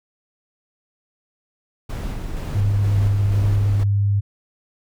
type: noise with tremolo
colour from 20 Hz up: brown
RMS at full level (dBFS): -26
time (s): 1.89-3.84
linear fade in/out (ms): 10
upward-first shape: square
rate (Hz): 2.1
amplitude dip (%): 25
type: tone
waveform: sine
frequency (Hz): 100.9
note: G#2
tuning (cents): -49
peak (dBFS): -15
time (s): 2.54-4.21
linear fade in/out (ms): 20
effects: none